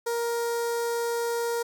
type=tone with notch filter; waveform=sawtooth; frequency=468.9 Hz; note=A#4; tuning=10 cents sharp; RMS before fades=-28 dBFS; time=0.06-1.63 s; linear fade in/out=10 ms; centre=2700 Hz; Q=0.86; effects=none